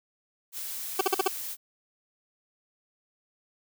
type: noise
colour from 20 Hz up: blue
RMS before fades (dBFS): -36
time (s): 0.52-1.57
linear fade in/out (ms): 50
type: tone bursts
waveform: 20% pulse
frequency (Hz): 382.3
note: G4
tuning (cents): -43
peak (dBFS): -16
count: 5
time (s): 0.99-1.279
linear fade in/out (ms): 5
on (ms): 21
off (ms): 46
effects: none